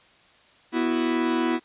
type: chord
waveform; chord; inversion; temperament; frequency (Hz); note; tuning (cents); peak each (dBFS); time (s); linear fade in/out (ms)
45% pulse; B suspended fourth; none; equal; 246.9 / 329.6 / 370; B3 / E4 / F#4; 0 / 0 / 0; -26 / -24 / -30; 0.72-1.6; 50
effects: white hiss -56 dBFS RMS until 1.64 s + resampled to 8000 Hz